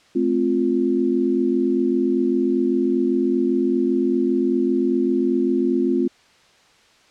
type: chord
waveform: sine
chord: F major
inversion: first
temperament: equal with one note detuned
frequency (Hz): 216.5 / 261.6 / 349.2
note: A3 / C4 / F4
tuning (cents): -28 / 0 / 0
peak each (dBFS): -24 / -20 / -20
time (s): 0.15-6.08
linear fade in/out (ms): 10
effects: white hiss -54 dBFS RMS until 7.1 s + low-pass 5000 Hz 12 dB/octave